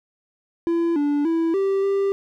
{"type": "tone with pitch steps", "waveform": "triangle", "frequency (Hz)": [337.1, 290, 329.4, 390.4, 394.7], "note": ["E4", "D4", "E4", "G4", "G4"], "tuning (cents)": [39, -22, -1, -7, 12], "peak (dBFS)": -16, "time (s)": [0.67, 2.12], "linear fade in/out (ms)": 0, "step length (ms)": 290, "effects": []}